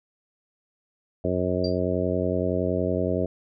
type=harmonic tone; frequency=90.7 Hz; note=F#2; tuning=34 cents flat; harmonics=1 / 2 / 3 / 4 / 5 / 6 / 7; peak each=-30 / -30 / -30 / -30 / -30 / -30 / -30 dBFS; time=1.24-3.26 s; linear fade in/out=5 ms
type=tone with exponential decay; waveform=sine; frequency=4713 Hz; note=D8; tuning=5 cents sharp; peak=-28 dBFS; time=1.64-1.79 s; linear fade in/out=5 ms; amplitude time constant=32 ms
effects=none